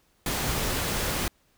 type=noise; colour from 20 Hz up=pink; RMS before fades=-28 dBFS; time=0.26-1.28 s; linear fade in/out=2 ms; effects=pink hiss -66 dBFS RMS until 1.57 s